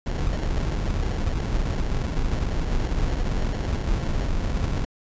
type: noise with sample-and-hold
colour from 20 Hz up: brown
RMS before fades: -24 dBFS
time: 0.06-4.85 s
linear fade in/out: 5 ms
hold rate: 1225 Hz
effects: resampled to 16000 Hz